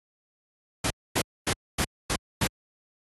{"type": "noise bursts", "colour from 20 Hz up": "pink", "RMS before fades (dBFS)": -25, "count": 6, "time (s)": [0.84, 2.474], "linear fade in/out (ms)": 5, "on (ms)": 64, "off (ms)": 250, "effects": ["high-pass 60 Hz 12 dB/octave", "AAC 32 kbps"]}